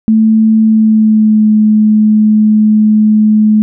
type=tone with pitch glide; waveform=sine; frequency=220 to 214.2 Hz; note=A3 to A3; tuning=0 to -46 cents; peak=-4 dBFS; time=0.08-3.62 s; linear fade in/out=0 ms; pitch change=-46 cents; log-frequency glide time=0.62-1.48 s; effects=none